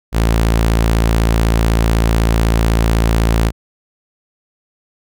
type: tone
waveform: sawtooth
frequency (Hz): 56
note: A1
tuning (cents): +31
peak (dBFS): -7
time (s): 0.12-3.52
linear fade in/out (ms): 50
effects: none